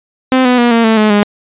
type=tone with pitch steps; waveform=sawtooth; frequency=258.8 / 249.1 / 239.8 / 230.8 / 222.2 / 213.9 / 205.9 Hz; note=C4 / B3 / A#3 / A#3 / A3 / A3 / G#3; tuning=-19 / +15 / +49 / -17 / +17 / -49 / -15 cents; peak=-3 dBFS; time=0.32-1.23 s; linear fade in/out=0 ms; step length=130 ms; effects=resampled to 8000 Hz